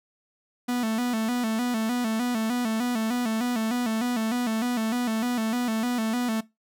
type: tone with vibrato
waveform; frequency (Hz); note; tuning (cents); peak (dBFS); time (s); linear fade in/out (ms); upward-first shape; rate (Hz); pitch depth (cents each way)
45% pulse; 233.1; A#3; 0; -24; 0.68-6.41; 10; square; 3.3; 90
effects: noise-tail reverb RT60 0.2 s tail -20 dB re dry